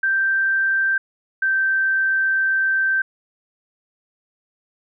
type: tone pair in turn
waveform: sine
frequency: 1568 / 1558.1 Hz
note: G6 / G6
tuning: 0 / -11 cents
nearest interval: unison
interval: 11 cents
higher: first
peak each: -16 dBFS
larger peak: neither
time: 0.03-0.98 / 1.42-3.02 s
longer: second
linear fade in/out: 5 ms
effects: none